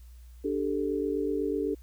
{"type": "chord", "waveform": "sine", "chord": "D suspended fourth", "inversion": "none", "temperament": "equal", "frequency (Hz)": [293.7, 392, 440], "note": ["D4", "G4", "A4"], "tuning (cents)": [0, 0, 0], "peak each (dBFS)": -31, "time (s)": [0.44, 1.75], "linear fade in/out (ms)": 10, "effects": ["added 60 Hz sine -46 dBFS peak until 1.82 s", "white hiss -65 dBFS RMS until 1.82 s"]}